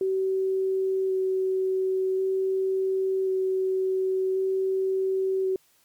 sine tone with vibrato, 379.4 Hz, F#4, 43 cents sharp, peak -22 dBFS, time 0.01-5.56 s, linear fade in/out 2 ms, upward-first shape square, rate 0.46 Hz, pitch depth 8 cents each way, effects white hiss -63 dBFS RMS until 5.84 s + MP3 96 kbps

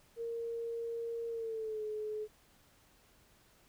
sine tone with pitch glide, 463.4 to 427.4 Hz, A#4 to G#4, -10 to +50 cents, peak -36 dBFS, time 0.16-2.28 s, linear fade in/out 50 ms, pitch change -140 cents, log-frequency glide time 1.29-1.83 s, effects pink hiss -66 dBFS RMS until 3.68 s

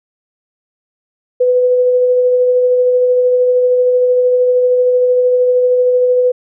sine tone with tremolo, 498.9 Hz, B4, 17 cents sharp, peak -7 dBFS, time 1.4-6.32 s, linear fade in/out 10 ms, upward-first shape sine, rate 13 Hz, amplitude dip 25%, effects none

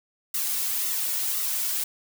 blue noise with flanger, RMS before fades -27 dBFS, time 0.34-1.84 s, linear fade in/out 5 ms, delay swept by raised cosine 1.2 to 2.5 ms, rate 1.9 Hz, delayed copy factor -0.5, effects none

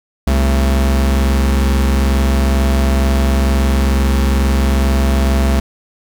45% pulse tone pair together, 67 / 223.2 Hz, C2 / A3, +42 / +25 cents, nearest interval octave + major sixth, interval 2083 cents, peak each -11 / -21 dBFS, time 0.27-5.6 s, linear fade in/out 5 ms, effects none

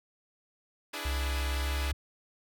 5% pulse chord, E dominant seventh, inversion third, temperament equal with one note detuned, 293.7 / 329.6 / 415.3 / 498.8 Hz, D4 / E4 / G#4 / B4, 0 / 0 / 0 / +17 cents, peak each -28 / -30 / -30 / -34 dBFS, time 0.93-1.92 s, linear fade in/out 10 ms
sine tone with pitch glide, 67 to 68.57 Hz, C2 to C#2, +42 to -18 cents, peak -29 dBFS, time 1.05-1.93 s, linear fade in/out 5 ms, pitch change +40 cents, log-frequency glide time 1.6-1.68 s
effects none

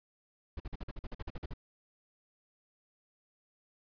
brown noise bursts, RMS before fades -39 dBFS, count 13, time 0.57-1.537 s, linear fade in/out 5 ms, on 31 ms, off 47 ms, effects resampled to 11025 Hz

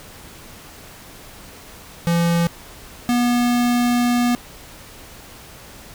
square tone pair in turn, 170 / 242.3 Hz, F3 / B3, -46 / -33 cents, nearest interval tritone, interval 613 cents, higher second, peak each -16 dBFS, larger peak neither, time 2.07-2.47 / 3.09-4.35 s, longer second, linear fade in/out 0 ms, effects pink hiss -41 dBFS RMS until 5.94 s

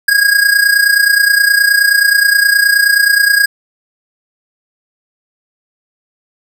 square tone with amplitude modulation, 1639 Hz, G#6, 23 cents flat, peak -5 dBFS, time 0.08-3.46 s, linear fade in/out 5 ms, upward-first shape sine, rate 29.5 Hz, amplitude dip 70%, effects none

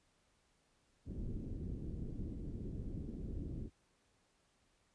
pink low-pass noise, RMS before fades -43 dBFS, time 1.05-3.7 s, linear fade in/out 50 ms, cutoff 340 Hz, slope 24 dB/octave, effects pink hiss -75 dBFS RMS until 4.94 s + resampled to 22050 Hz

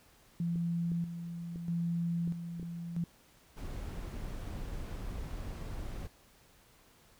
sine tone with tremolo, 170 Hz, F3, 46 cents flat, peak -30 dBFS, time 0.4-3.04 s, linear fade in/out 2 ms, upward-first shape square, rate 0.78 Hz, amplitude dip 60%
clicks, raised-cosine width 3 ms, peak -33 dBFS, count 6, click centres 0.558 / 0.918 / 1.559 / 2.276 / 2.597 / 2.629 s
brown noise, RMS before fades -40 dBFS, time 3.56-6.08 s, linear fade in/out 20 ms
effects pink hiss -63 dBFS RMS until 7.19 s

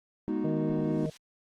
triangle chord, G# minor seventh, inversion none, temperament equal with one note detuned, 207.7 / 242.4 / 311.1 / 370 Hz, G#3 / B3 / D#4 / F#4, 0 / -32 / 0 / 0 cents, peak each -32 / -32 / -29 / -34 dBFS, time 0.28-1.06 s, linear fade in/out 0 ms
harmonic tone, 155.56 Hz, D#3, in tune, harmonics 1 / 3 / 4, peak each -32 / -37 / -38 dBFS, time 0.44-1.1 s, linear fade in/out 5 ms
blue noise with exponential growth, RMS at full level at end -41 dBFS, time 0.52-1.17 s, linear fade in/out 1 ms, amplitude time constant 140 ms
effects low-pass 5000 Hz 12 dB/octave + Opus 24 kbps

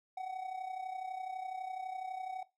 triangle tone with amplitude modulation, 751 Hz, F#5, 26 cents sharp, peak -33 dBFS, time 0.17-2.43 s, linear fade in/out 5 ms, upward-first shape sine, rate 32 Hz, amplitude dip 65%, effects noise-tail reverb RT60 0.2 s tail -17 dB re dry + MP3 64 kbps

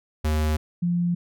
square / sine tone pair in turn, 77 / 174.16 Hz, D#2 / F3, -17 / -5 cents, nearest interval octave + major second, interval 1412 cents, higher second, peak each -21 / -20 dBFS, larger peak second, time 0.24-0.57 / 0.82-1.15 s, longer neither, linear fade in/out 10 ms, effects none

